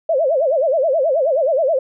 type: tone with vibrato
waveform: sine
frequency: 587.3 Hz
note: D5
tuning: in tune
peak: -13 dBFS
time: 0.09-1.79 s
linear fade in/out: 5 ms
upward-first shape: sine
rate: 9.4 Hz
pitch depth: 240 cents each way
effects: none